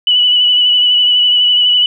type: tone with vibrato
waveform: sine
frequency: 2960 Hz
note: F#7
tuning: in tune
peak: -7 dBFS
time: 0.07-1.86 s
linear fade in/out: 2 ms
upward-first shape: sine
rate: 12 Hz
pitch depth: 24 cents each way
effects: none